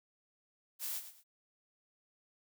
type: noise with echo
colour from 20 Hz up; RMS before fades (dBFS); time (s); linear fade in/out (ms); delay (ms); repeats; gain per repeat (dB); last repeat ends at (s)
blue; -39; 0.79-1.02; 50; 110; 2; -11; 1.24
effects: none